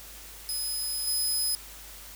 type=tone with level steps; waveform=15% pulse; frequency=5050 Hz; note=D#8; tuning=25 cents sharp; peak=-24 / -20 dBFS; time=0.49-1.55 s; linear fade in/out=0 ms; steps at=1.07 s; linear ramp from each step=5 ms; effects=added 50 Hz sine -50 dBFS peak until 2.15 s + white hiss -46 dBFS RMS until 2.15 s